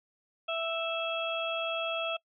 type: harmonic tone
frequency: 659.3 Hz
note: E5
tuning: in tune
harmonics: 1 / 2 / 4 / 5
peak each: -33 / -37 / -36 / -37 dBFS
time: 0.48-2.17 s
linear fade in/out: 10 ms
effects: noise-tail reverb RT60 0.1 s tail -24 dB re dry